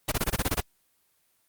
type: noise bursts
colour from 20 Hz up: pink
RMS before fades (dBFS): -25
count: 9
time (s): 0.08-0.608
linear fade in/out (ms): 10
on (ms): 40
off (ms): 21
effects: white hiss -69 dBFS RMS until 1.48 s + Opus 24 kbps